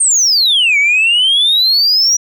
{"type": "exponential two-way sweep", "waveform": "sine", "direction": "down then up", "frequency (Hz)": [8870, 2218, 5860], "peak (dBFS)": -6, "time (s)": [0, 2.17], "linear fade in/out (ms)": 10, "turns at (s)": 0.78, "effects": ["tanh soft clip ceiling -6 dBFS"]}